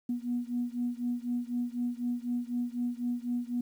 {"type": "beating tone pair", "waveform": "sine", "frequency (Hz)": [241, 245], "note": ["B3", "B3"], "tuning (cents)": [-42, -14], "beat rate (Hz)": 4, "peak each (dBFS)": [-32, -33], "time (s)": [0.09, 3.61], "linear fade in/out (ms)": 5, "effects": ["tanh soft clip ceiling -22 dBFS", "10-bit"]}